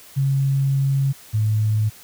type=tone pair in turn; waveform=sine; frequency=136.8 / 107.83 Hz; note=C#3 / A2; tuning=-23 / -34 cents; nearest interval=major third; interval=411 cents; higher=first; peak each=-16 dBFS; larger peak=neither; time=0.16-1.13 / 1.33-1.9 s; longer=first; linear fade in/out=20 ms; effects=white hiss -45 dBFS RMS until 2.03 s

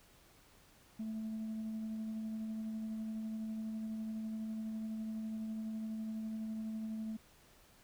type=tone with tremolo; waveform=sine; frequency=219.7 Hz; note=A3; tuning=2 cents flat; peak=-35 dBFS; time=0.99-7.17 s; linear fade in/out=10 ms; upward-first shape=sine; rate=12 Hz; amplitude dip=25%; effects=tanh soft clip ceiling -36 dBFS + pink hiss -64 dBFS RMS until 7.83 s

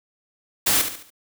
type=noise with echo; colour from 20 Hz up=white; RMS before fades=-19 dBFS; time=0.66-0.82 s; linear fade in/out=10 ms; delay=71 ms; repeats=4; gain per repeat=-8 dB; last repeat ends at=1.104 s; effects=none

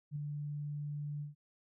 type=tone with ADSR envelope; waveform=sine; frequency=146.8 Hz; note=D3; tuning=in tune; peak=-34 dBFS; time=0.11-1.35 s; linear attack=49 ms; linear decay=6 ms; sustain=-3 dB; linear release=140 ms; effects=none

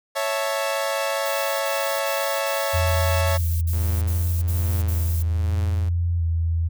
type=chord; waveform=sawtooth; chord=A major; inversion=first; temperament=equal; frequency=554.4 / 659.3 / 880 Hz; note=C#5 / E5 / A5; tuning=0 / 0 / 0 cents; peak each=-21 / -23 / -26 dBFS; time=0.15-3.38 s; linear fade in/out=20 ms
type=noise bursts; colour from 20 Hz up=violet; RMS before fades=-34 dBFS; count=10; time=1.25-5.227 s; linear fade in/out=10 ms; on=350 ms; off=53 ms
type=tone with vibrato; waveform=sine; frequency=84.3 Hz; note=E2; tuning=39 cents sharp; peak=-19 dBFS; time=2.73-6.69 s; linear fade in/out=20 ms; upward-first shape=square; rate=0.72 Hz; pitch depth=30 cents each way
type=tone with tremolo; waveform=sawtooth; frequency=106.1 Hz; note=G#2; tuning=38 cents sharp; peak=-26 dBFS; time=3.73-5.89 s; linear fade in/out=0 ms; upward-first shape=triangle; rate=1.2 Hz; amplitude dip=80%
effects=none

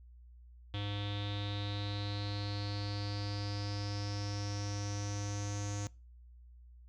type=tone with low-pass filter sweep; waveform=square; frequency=102.1 Hz; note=G#2; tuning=29 cents flat; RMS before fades=-38 dBFS; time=0.74-5.87 s; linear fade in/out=0 ms; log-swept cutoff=3400 to 6600 Hz; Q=8.4; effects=noise-tail reverb RT60 0.3 s tail -23 dB re dry + added 60 Hz sine -53 dBFS peak until 6.88 s

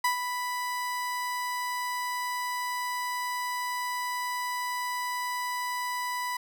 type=tone with ADSR envelope; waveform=30% pulse; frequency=989 Hz; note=B5; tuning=2 cents sharp; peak=-19 dBFS; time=0.04-6.37 s; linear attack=6 ms; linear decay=110 ms; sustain=-8 dB; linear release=5 ms; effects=none

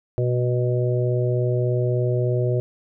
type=harmonic tone; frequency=123.4 Hz; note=B2; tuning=1 cent flat; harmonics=1 / 3 / 4 / 5; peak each=-20 / -25 / -28 / -29 dBFS; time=0.18-2.6 s; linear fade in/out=0 ms; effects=none

